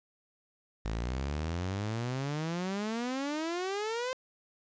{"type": "exponential sweep", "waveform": "sawtooth", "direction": "up", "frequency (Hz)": [52.2, 524], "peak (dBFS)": -28, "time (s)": [0.85, 4.13], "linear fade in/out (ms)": 0, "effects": ["resampled to 16000 Hz", "10-bit"]}